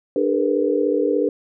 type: tone cluster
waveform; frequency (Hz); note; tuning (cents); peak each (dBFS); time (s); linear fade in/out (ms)
sine; 297.3 / 402.7 / 456.3 / 493.1; D4 / G4 / A#4 / B4; +21 / +47 / -37 / -3; -22; 0.16-1.29; 2
effects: none